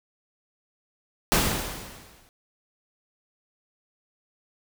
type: noise with exponential decay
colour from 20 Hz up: pink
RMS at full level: -19 dBFS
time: 1.32-2.29 s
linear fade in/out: 0 ms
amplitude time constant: 210 ms
effects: none